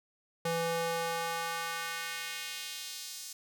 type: tone with high-pass filter sweep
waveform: square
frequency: 166.7 Hz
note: E3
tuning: 20 cents sharp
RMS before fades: -36 dBFS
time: 0.45-3.33 s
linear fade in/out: 5 ms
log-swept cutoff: 340 to 5900 Hz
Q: 1.2
effects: none